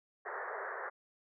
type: band-pass noise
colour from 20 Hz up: white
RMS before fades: -41 dBFS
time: 0.25-0.9 s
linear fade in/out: 20 ms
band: 380 to 1900 Hz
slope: 96 dB/octave
effects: none